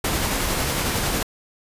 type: noise with tremolo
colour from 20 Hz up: pink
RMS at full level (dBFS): -22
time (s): 0.04-1.23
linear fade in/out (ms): 5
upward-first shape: sine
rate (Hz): 11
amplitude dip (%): 25
effects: resampled to 32000 Hz